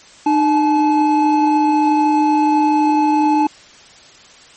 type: tone pair together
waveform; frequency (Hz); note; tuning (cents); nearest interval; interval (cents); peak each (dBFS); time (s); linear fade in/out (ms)
triangle; 304 / 859.8; D#4 / A5; -40 / -40; octave + tritone; 1800; -12; 0.26-3.47; 5
effects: white hiss -43 dBFS RMS until 4.56 s + MP3 32 kbps